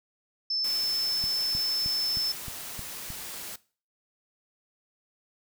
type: tone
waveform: sine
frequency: 5274 Hz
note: E8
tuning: in tune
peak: -26 dBFS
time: 0.5-2.32 s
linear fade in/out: 5 ms
type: noise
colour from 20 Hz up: white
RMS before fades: -39 dBFS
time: 0.64-3.56 s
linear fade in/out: 5 ms
type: click train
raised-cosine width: 5 ms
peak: -27 dBFS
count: 7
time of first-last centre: 1.24-3.103 s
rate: 3.22 Hz
effects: noise-tail reverb RT60 0.4 s tail -20 dB re dry